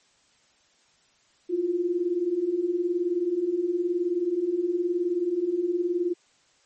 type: beating tone pair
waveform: sine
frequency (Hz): 335.5 / 354.5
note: E4 / F4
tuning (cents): +31 / +26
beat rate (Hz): 19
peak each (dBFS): -29 / -24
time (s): 1.49-6.14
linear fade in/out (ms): 20
effects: white hiss -63 dBFS RMS until 6.65 s + MP3 32 kbps